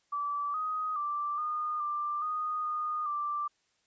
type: tone with pitch steps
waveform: sine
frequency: 1158 / 1253 / 1174 / 1223 / 1184 / 1237 / 1228 / 1176 Hz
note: D6 / D#6 / D6 / D#6 / D6 / D#6 / D#6 / D6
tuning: -25 / +12 / -1 / -30 / +14 / -10 / -23 / +2 cents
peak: -30 dBFS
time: 0.12-3.48 s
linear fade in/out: 10 ms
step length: 420 ms
effects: white hiss -73 dBFS RMS until 3.86 s + resampled to 16000 Hz